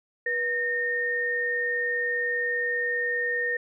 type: tone pair together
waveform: sine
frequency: 485.4 / 1835 Hz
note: B4 / A#6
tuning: -30 / -28 cents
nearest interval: octave + major seventh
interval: 2302 cents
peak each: -31 / -25 dBFS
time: 0.26-3.57 s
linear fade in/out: 5 ms
effects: none